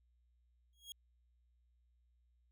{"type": "tone with exponential growth", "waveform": "sawtooth", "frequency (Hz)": 3289, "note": "G#7", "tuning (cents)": -18, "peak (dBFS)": -40, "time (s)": [0.73, 0.92], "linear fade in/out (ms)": 1, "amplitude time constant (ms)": 40, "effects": ["added 60 Hz sine -70 dBFS peak until 2.51 s"]}